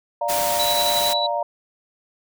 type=chord; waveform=sine; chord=Bb major; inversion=first; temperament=equal; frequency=587.3 / 698.5 / 932.3 Hz; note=D5 / F5 / Bb5; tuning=0 / 0 / 0 cents; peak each=-25 dBFS; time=0.21-1.43 s; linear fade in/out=5 ms
type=noise; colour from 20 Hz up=white; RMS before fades=-25 dBFS; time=0.28-1.14 s; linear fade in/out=20 ms
type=tone with tremolo; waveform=sine; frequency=3937 Hz; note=B7; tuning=6 cents flat; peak=-20 dBFS; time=0.59-1.27 s; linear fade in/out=10 ms; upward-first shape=sine; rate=11 Hz; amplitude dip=40%
effects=none